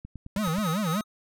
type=click train; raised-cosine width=5 ms; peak=-27 dBFS; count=6; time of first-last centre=0.05-0.585 s; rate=9.35 Hz
type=tone with vibrato; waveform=square; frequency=185 Hz; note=F#3; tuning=in tune; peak=-26 dBFS; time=0.36-1.01 s; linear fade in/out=2 ms; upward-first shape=sine; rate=5.1 Hz; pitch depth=280 cents each way
type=tone with tremolo; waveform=square; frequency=1265 Hz; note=D#6; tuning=28 cents sharp; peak=-30 dBFS; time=0.4-1.04 s; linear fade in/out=50 ms; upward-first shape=triangle; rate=4.3 Hz; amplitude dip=80%
effects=none